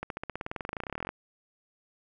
accelerating click train, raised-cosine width 0.5 ms, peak -19 dBFS, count 27, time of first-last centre 0.03-1.091 s, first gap 72 ms, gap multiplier 0.95, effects none

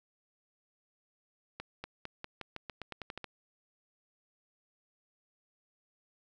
accelerating click train, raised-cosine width 0.3 ms, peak -24 dBFS, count 13, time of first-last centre 1.6-3.243 s, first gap 240 ms, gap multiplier 0.89, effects none

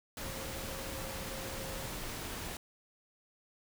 sine tone in noise, 535 Hz, C5, 38 cents sharp, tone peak -47 dBFS, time 0.22-1.87 s, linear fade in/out 2 ms, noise pink, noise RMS -41 dBFS, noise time 0.17-2.57 s, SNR -9 dB, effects none

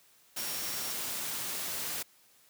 sine tone in noise, 5570 Hz, F8, 5 cents flat, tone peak -43 dBFS, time 0.37-0.93 s, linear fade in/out 10 ms, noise white, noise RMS -36 dBFS, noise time 0.36-2.03 s, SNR -10 dB, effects white hiss -63 dBFS RMS until 2.49 s + high-pass 100 Hz 12 dB/octave

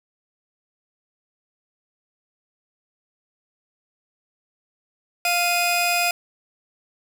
sawtooth tone pair together, 699 / 2489 Hz, F5 / D#7, +1 / 0 cents, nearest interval octave + minor seventh, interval 2199 cents, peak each -18 dBFS, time 5.25-6.11 s, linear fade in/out 2 ms, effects none

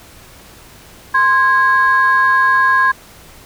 sine tone pair together, 1046.5 / 1645.4 Hz, C6 / G#6, 0 / -17 cents, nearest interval minor sixth, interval 783 cents, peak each -11 dBFS, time 1.14-2.92 s, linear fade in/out 10 ms, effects tanh soft clip ceiling -3 dBFS + pink hiss -41 dBFS RMS until 3.45 s

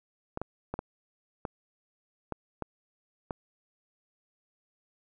clicks, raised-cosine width 1 ms, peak -19 dBFS, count 8, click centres 0.374 / 0.416 / 0.74 / 0.791 / 1.452 / 2.323 / 2.623 / 3.308 s, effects none

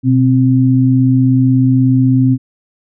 sine tone pair together, 125.22 / 261.6 Hz, B2 / C4, +24 / 0 cents, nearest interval octave + minor second, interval 1276 cents, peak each -10 dBFS, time 0.03-2.38 s, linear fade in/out 50 ms, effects none

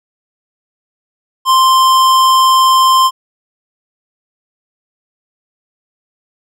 sine tone with hard clipping, 1046.5 Hz, C6, in tune, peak -8 dBFS, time 1.45-3.11 s, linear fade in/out 50 ms, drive 17 dB, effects none

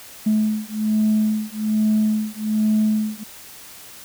sine beating tone pair, 214.5 / 215.7 Hz, A3 / A3, -44 / -34 cents, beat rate 1.2 Hz, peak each -19 dBFS, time 0.26-3.24 s, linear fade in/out 10 ms, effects tanh soft clip ceiling -11 dBFS + white hiss -41 dBFS RMS until 4.04 s

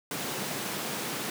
pink high-pass noise, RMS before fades -34 dBFS, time 0.11-1.3 s, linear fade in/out 2 ms, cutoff 150 Hz, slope 24 dB/octave, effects none

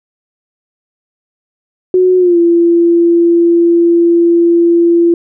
sine tone with pitch glide, 367.2 to 340.6 Hz, F#4 to F4, -13 to -43 cents, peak -5 dBFS, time 1.94-5.14 s, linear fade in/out 2 ms, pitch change -130 cents, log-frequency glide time 2.18-2.38 s, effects none

